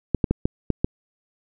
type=clicks; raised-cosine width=3 ms; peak=-6 dBFS; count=6; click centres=0.147 / 0.242 / 0.31 / 0.455 / 0.703 / 0.845 s; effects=none